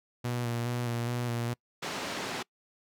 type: tone with vibrato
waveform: sawtooth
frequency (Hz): 119.8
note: A#2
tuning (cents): +48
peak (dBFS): -26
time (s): 0.24-1.54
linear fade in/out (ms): 10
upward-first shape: square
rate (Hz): 2.4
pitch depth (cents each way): 23
type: band-pass noise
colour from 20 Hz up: pink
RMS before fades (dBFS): -36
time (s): 1.82-2.43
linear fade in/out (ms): 10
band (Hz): 230 to 5600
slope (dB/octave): 12
effects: noise-tail reverb RT60 0.1 s tail -25 dB re dry